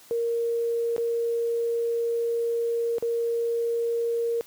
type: tone with dropouts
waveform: sine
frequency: 466.2 Hz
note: A#4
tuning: in tune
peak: -23 dBFS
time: 0.11-4.41 s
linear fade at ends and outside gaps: 0 ms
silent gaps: 0.964-0.98 / 2.983-3.025 s
effects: white hiss -52 dBFS RMS until 4.46 s + high-pass 80 Hz 12 dB/octave